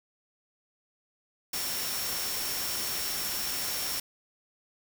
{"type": "tone in noise", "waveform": "sine", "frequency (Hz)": 5480, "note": "F8", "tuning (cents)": -34, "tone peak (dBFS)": -37, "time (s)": [1.53, 4], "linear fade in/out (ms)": 5, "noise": "white", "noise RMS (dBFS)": -33, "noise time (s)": [1.53, 4], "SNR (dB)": -7, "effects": []}